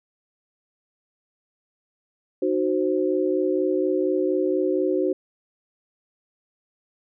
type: chord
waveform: sine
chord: C diminished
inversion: first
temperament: equal with one note detuned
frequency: 305.8 / 370 / 523.3 Hz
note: Eb4 / Gb4 / C5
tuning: -30 / 0 / 0 cents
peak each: -25 / -22 / -26 dBFS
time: 2.42-5.13 s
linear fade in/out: 5 ms
effects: none